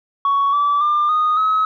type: tone with pitch steps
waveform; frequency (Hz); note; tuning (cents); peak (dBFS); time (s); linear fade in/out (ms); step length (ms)
sine; 1117 / 1155.7 / 1195.8 / 1237.2 / 1280.1; C#6 / D6 / D6 / D#6 / D#6; +13 / -28 / +31 / -10 / +49; -12; 0.25-1.65; 2; 280
effects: tanh soft clip ceiling -11 dBFS